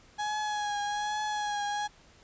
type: tone with vibrato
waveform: 35% pulse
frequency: 834 Hz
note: G#5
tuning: 7 cents sharp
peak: -28 dBFS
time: 0.18-1.88 s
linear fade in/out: 20 ms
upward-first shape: triangle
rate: 1.2 Hz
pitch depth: 35 cents each way
effects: pink hiss -58 dBFS RMS until 2.23 s + resampled to 16000 Hz